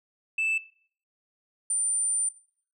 sine tone pair in turn, 2637 / 9114 Hz, E7 / C#9, 0 / +47 cents, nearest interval octave + major sixth, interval 2147 cents, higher second, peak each -22 dBFS, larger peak neither, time 0.38-0.58 / 1.7-2.29 s, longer second, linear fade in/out 5 ms, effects noise-tail reverb RT60 0.5 s tail -18 dB re dry + tanh soft clip ceiling -22 dBFS

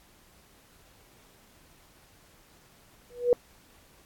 sine tone with exponential growth, 485.8 Hz, B4, 29 cents flat, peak -14 dBFS, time 3.1-3.33 s, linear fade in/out 1 ms, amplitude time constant 50 ms, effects pink hiss -59 dBFS RMS until 4.05 s + AAC 64 kbps

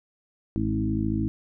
harmonic tone with a mistuned harmonic, 53.4 Hz, G#1, 49 cents sharp, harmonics 1 / 2 / 3 / 4 / 5 / 6, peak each -32 / -29 / -35 / -29 / -31 / -29 dBFS, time 0.56-1.28 s, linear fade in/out 0 ms, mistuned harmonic 4, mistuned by -16 cents, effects none

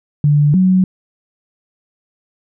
sine tone pair in turn, 146.83 / 186 Hz, D3 / F#3, 0 / +9 cents, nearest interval major third, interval 409 cents, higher second, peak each -8 dBFS, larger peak neither, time 0.24-0.54 / 0.54-0.84 s, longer neither, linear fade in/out 2 ms, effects none

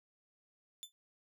sawtooth tone with exponential decay, 3520 Hz, A7, in tune, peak -37 dBFS, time 0.83-0.92 s, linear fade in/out 0 ms, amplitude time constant 18 ms, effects none

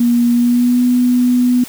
sine tone with pitch glide, 238.7 to 247.1 Hz, A#3 to B3, +41 to +1 cents, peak -9 dBFS, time 0-1.64 s, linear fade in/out 5 ms, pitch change +60 cents, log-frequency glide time 0.31-0.84 s, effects white hiss -34 dBFS RMS until 1.68 s

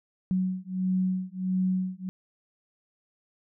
sine beating tone pair, 185 / 186.5 Hz, F#3 / F#3, 0 / +14 cents, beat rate 1.5 Hz, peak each -28 dBFS, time 0.31-2.09 s, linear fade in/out 0 ms, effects none

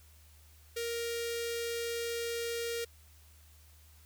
sawtooth tone with notch filter, 467.6 Hz, A#4, 5 cents sharp, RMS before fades -36 dBFS, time 0.76-2.85 s, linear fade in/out 10 ms, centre 940 Hz, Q 0.63, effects added 76 Hz sine -57 dBFS peak until 4.05 s + white hiss -63 dBFS RMS until 4.05 s

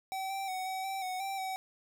square tone with pitch steps, 766 / 779 / 747 / 758 / 774 / 741 / 780 / 759 Hz, G5 / G5 / F#5 / F#5 / G5 / F#5 / G5 / F#5, -40 / -11 / +16 / +42 / -22 / +2 / -9 / +44 cents, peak -35 dBFS, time 0.12-1.56 s, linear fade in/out 0 ms, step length 180 ms, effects 12-bit

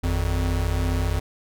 square tone pair together, 51.14 / 86 Hz, G#1 / F2, -26 / -26 cents, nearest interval major sixth, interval 900 cents, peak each -25 / -24 dBFS, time 0.03-1.2 s, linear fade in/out 10 ms, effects none

